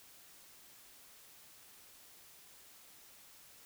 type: silence
effects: white hiss -59 dBFS RMS until 3.65 s